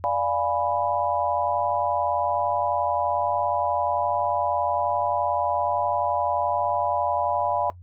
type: chord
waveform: sine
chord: D diminished seventh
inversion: none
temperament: equal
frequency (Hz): 587.3 / 698.5 / 830.6 / 987.8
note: D5 / F5 / Ab5 / Cb6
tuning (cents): 0 / 0 / 0 / 0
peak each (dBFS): -27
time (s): 0.04-7.7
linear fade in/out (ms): 0
effects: noise-tail reverb RT60 0.1 s tail -18 dB re dry + added 89 Hz sine -42 dBFS peak until 7.82 s